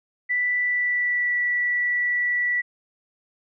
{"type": "tone with pitch glide", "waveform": "sine", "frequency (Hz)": [1975.5, 1955.1], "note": ["B6", "B6"], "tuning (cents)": [0, -18], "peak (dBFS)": -20, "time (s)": [0.29, 2.62], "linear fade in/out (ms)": 20, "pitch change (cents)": -18, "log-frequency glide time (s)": [0.58, 1.36], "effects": []}